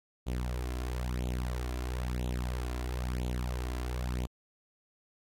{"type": "tone with flanger", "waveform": "sawtooth", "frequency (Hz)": 61.74, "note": "B1", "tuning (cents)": 0, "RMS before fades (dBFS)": -34, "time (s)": [0.26, 4.27], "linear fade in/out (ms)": 20, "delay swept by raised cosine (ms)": [0.28, 2.98], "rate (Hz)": 1, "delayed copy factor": 0.6, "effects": ["AAC 48 kbps"]}